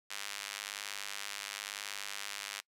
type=tone with high-pass filter; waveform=sawtooth; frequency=101 Hz; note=G#2; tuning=48 cents flat; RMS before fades=-42 dBFS; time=0.1-2.61 s; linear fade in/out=10 ms; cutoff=2100 Hz; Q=0.75; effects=noise-tail reverb RT60 0.1 s tail -24 dB re dry + low-pass 12000 Hz 12 dB/octave